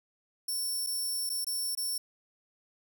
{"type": "tone with dropouts", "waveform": "5% pulse", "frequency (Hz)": 5430, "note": "F8", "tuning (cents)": -50, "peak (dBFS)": -25, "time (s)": [0.48, 1.98], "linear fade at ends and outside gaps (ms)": 5, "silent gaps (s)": [[0.865, 0.869], [1.294, 1.299], [1.446, 1.467], [1.751, 1.773]], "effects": []}